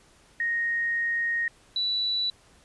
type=tone pair in turn; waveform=sine; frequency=1864.7 / 3951 Hz; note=A#6 / B7; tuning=0 / 0 cents; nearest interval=octave + minor second; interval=1300 cents; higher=second; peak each=-24 dBFS; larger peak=neither; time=0.4-1.48 / 1.76-2.3 s; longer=first; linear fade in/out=2 ms; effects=pink hiss -58 dBFS RMS until 2.64 s + resampled to 24000 Hz